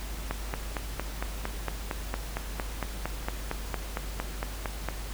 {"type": "click train", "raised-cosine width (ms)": 0.5, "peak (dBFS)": -15, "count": 21, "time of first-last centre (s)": [0.31, 4.887], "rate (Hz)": 4.37, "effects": ["added 50 Hz sine -35 dBFS peak until 5.13 s", "pink hiss -42 dBFS RMS until 5.13 s"]}